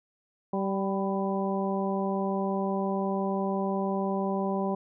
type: harmonic tone with a mistuned harmonic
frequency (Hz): 194.2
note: G3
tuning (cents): -16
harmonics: 1 / 2 / 3 / 4 / 5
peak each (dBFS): -29 / -32 / -34 / -35 / -36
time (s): 0.53-4.75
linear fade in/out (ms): 5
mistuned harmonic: 5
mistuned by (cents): +37
effects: none